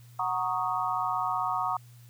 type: chord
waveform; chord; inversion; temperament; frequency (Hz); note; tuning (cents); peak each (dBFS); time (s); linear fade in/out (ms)
sine; D# minor seventh; first; equal; 740 / 932.3 / 1108.7 / 1244.5; F#5 / A#5 / C#6 / D#6; 0 / 0 / 0 / 0; -32; 0.19-1.77; 5
effects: added 120 Hz sine -49 dBFS peak until 2.09 s + white hiss -61 dBFS RMS until 2.09 s